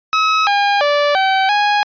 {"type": "tone with pitch steps", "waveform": "sawtooth", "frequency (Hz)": [1283, 810, 582, 768, 827], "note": ["E6", "G#5", "D5", "G5", "G#5"], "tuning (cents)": [-47, -43, -16, -36, -8], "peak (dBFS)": -8, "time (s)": [0.13, 1.83], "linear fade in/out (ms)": 0, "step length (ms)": 340, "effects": ["resampled to 11025 Hz"]}